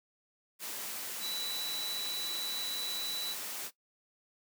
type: tone in noise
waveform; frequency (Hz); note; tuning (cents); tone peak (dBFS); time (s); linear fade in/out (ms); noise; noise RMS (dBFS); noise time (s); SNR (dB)
sine; 3951; B7; 0; -35; 1.2-3.36; 50; white; -40; 0.59-3.71; +2
effects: noise-tail reverb RT60 0.1 s tail -17 dB re dry + high-pass 200 Hz 12 dB/octave